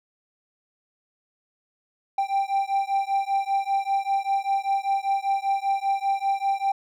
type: beating tone pair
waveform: triangle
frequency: 784 / 789.1 Hz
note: G5 / G5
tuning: 0 / +11 cents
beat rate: 5.1 Hz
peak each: -23 / -23 dBFS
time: 2.18-6.72 s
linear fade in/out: 5 ms
effects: none